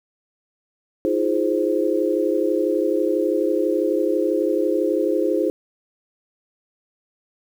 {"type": "chord", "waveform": "sine", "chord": "F minor seventh", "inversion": "third", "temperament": "equal with one note detuned", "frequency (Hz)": [317.1, 349.2, 415.3, 523.3], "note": ["Eb4", "F4", "Ab4", "C5"], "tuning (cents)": [33, 0, 0, 0], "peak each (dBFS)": -23, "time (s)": [1.05, 5.5], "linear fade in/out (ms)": 0, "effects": ["8-bit"]}